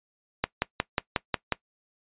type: click train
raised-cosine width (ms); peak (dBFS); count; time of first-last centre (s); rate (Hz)
0.3; -7; 7; 0.44-1.523; 5.54
effects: noise-tail reverb RT60 0.1 s tail -20 dB re dry + resampled to 8000 Hz

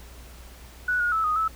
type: tone with pitch steps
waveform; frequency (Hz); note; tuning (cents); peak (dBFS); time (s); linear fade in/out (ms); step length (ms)
sine; 1476 / 1437 / 1308 / 1243 / 1306; F#6 / F6 / E6 / D#6 / E6; -5 / +49 / -14 / -2 / -17; -21; 0.88-1.48; 5; 120
effects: added 60 Hz sine -44 dBFS peak until 1.55 s + pink hiss -49 dBFS RMS until 1.55 s

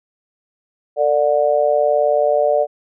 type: tone with amplitude modulation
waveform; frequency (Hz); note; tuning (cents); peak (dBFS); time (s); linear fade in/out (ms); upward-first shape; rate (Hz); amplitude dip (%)
sine; 589; D5; +5; -8; 0.96-2.67; 50; sine; 139; 100
effects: none

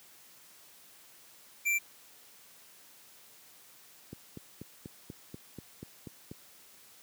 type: tone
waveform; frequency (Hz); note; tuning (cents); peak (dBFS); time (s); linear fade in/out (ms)
square; 2351; D7; +1; -27; 1.65-1.79; 20
type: click train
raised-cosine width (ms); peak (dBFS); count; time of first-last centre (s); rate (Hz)
3; -28; 10; 4.13-6.314; 4.12
effects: white hiss -57 dBFS RMS until 7.02 s + high-pass 100 Hz 12 dB/octave

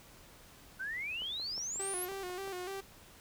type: exponential sweep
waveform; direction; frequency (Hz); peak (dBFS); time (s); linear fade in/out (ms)
sine; up; 1480 to 11940; -36; 0.79-2.06; 20
type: click train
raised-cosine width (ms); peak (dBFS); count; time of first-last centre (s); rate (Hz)
1; -36; 8; 1.22-2.477; 5.57
type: tone with vibrato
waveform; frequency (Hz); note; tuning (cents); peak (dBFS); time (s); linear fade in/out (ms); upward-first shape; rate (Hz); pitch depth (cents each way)
sawtooth; 375.4; F#4; +25; -35; 1.79-2.81; 10; square; 3.4; 67
effects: pink hiss -57 dBFS RMS until 3.2 s

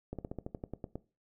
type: slowing click train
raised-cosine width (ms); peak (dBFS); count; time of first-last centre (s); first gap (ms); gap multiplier
2; -25; 11; 0.13-0.956; 57; 1.08
effects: noise-tail reverb RT60 0.3 s tail -18 dB re dry

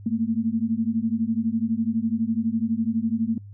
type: beating tone pair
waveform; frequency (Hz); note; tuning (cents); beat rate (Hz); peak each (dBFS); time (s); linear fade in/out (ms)
sine; 220.1 / 232.1; A3 / A#3; +1 / -7; 12; -24; 0.06-3.38; 5
effects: noise-tail reverb RT60 0.1 s tail -23 dB re dry + added 101 Hz sine -39 dBFS peak until 3.53 s

